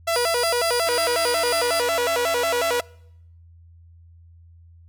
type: tone with vibrato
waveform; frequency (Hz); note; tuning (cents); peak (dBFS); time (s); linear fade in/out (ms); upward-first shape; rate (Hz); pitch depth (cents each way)
sawtooth; 569; C#5; +45; -16; 0.07-2.81; 10; square; 5.5; 280
type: tone with tremolo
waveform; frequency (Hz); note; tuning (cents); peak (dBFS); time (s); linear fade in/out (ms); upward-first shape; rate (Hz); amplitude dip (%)
30% pulse; 4829; D8; +47; -23; 0.12-1.82; 20; sine; 3.7; 35
type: tone with pitch glide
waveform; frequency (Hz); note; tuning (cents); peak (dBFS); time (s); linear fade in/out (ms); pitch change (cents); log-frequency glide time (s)
5% pulse; 316.2 to 280.1; D#4 to C#4; +28 to +18; -22; 0.87-2.8; 0; -210; 1.18-2.06
effects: noise-tail reverb RT60 0.8 s tail -25 dB re dry + added 84 Hz sine -46 dBFS peak until 4.88 s